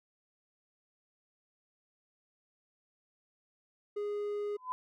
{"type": "tone", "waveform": "triangle", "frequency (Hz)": 413.1, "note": "G#4", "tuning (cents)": -9, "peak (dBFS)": -31, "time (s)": [3.96, 4.57], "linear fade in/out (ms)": 10}
{"type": "tone with exponential growth", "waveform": "sine", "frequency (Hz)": 1011, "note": "B5", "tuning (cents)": 40, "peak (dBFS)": -29, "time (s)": [4.55, 4.72], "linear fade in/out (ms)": 0, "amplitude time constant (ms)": 36}
{"effects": []}